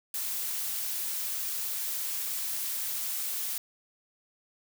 blue noise, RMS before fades -33 dBFS, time 0.14-3.58 s, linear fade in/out 2 ms, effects none

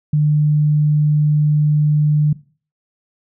sine tone, 150 Hz, D3, 37 cents sharp, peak -11 dBFS, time 0.13-2.33 s, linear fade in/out 5 ms, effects noise-tail reverb RT60 0.4 s tail -19 dB re dry

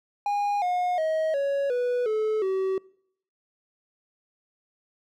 triangle tone with pitch steps, 817 / 719.5 / 633.6 / 558 / 491.4 / 432.8 / 381.1 Hz, G#5 / F#5 / D#5 / C#5 / B4 / A4 / G4, -29 / -49 / +31 / +11 / -9 / -29 / -49 cents, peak -21 dBFS, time 0.26-2.78 s, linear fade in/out 2 ms, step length 360 ms, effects noise-tail reverb RT60 0.7 s tail -24 dB re dry

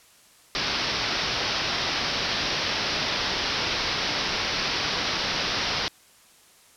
white low-pass noise, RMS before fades -27 dBFS, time 0.55-5.88 s, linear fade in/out 0 ms, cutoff 5600 Hz, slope 96 dB/octave, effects white hiss -55 dBFS RMS until 6.76 s + low-pass 11000 Hz 12 dB/octave

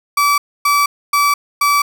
35% pulse tone bursts, 1153 Hz, D6, 32 cents flat, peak -9 dBFS, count 4, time 0.17-1.82 s, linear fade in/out 5 ms, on 210 ms, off 270 ms, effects none

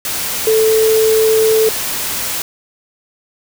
sine tone in noise, 440 Hz, A4, in tune, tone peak -9 dBFS, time 0.47-1.69 s, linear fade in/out 2 ms, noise white, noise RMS -20 dBFS, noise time 0.05-2.42 s, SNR +8 dB, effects none

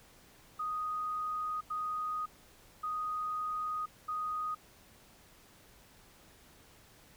sine tone bursts at uneven times, 1244.5 Hz, D#6, in tune, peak -33 dBFS, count 4, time 0.59-1.61 / 1.7-2.26 / 2.83-3.86 / 4.08-4.55 s, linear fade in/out 10 ms, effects pink hiss -60 dBFS RMS until 7.16 s

